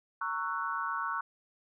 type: chord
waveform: sine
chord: F# dominant seventh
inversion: first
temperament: just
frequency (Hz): 925 / 1110 / 1332 / 1480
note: A#5 / C#6 / E6 / F#6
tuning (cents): -14 / +2 / +18 / 0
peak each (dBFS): -39 / -35 / -37 / -37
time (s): 0.21-1.21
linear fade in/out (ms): 5
effects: none